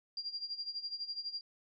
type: tone with tremolo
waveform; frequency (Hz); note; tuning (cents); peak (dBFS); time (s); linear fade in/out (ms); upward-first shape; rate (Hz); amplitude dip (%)
sine; 4775; D8; +28; -35; 0.17-1.41; 2; sine; 12; 80
effects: none